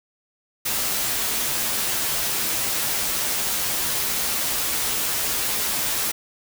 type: noise with comb filter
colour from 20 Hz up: white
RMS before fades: -24 dBFS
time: 0.65-6.12 s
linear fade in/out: 10 ms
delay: 11 ms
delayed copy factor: -0.5
effects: none